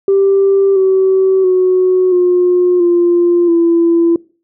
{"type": "tone with pitch steps", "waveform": "sine", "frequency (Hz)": [392, 380.4, 369.1, 358.2, 347.6, 337.3], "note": ["G4", "F#4", "F#4", "F4", "F4", "E4"], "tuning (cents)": [0, 48, -4, 44, -8, 40], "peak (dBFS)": -6, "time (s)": [0.08, 4.16], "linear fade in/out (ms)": 2, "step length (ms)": 680, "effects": ["noise-tail reverb RT60 0.4 s tail -24 dB re dry", "tanh soft clip ceiling -3 dBFS"]}